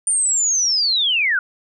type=linear sweep; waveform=sine; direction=down; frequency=9120 to 1405 Hz; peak=-15 dBFS; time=0.07-1.39 s; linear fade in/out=2 ms; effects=none